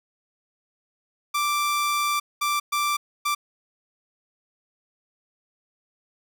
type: tone bursts at uneven times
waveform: sawtooth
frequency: 1174.7 Hz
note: D6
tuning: in tune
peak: -18 dBFS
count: 4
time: 1.34-2.2 / 2.41-2.6 / 2.72-2.97 / 3.25-3.35 s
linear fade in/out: 10 ms
effects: none